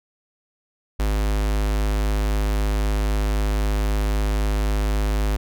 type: tone with notch filter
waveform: square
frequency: 51.91 Hz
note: G#1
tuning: in tune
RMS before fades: -21 dBFS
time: 0.99-5.37 s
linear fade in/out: 10 ms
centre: 120 Hz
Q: 1.4
effects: none